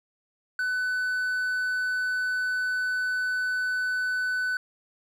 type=tone; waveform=triangle; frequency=1500 Hz; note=F#6; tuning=23 cents sharp; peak=-23 dBFS; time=0.59-4.57 s; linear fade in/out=2 ms; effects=none